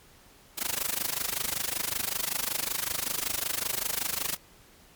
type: noise with amplitude modulation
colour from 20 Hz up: white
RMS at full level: -27 dBFS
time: 0.57-4.37 s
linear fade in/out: 20 ms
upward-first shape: sine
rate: 25.3 Hz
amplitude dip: 95%
effects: pink hiss -56 dBFS RMS until 4.95 s + MP3 96 kbps